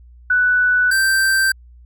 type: tone pair in turn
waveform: sine / square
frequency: 1486 / 1564.3 Hz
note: F#6 / G6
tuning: +7 / -4 cents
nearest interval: minor second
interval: 89 cents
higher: second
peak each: -12 / -14 dBFS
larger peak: first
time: 0.3-0.91 / 0.91-1.52 s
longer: neither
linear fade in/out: 5 ms
effects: added 60 Hz sine -41 dBFS peak until 1.85 s